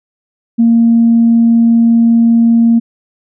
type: tone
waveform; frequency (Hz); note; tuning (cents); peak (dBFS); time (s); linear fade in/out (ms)
sine; 231.3; A#3; -13; -4; 0.58-2.8; 20
effects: tanh soft clip ceiling 0 dBFS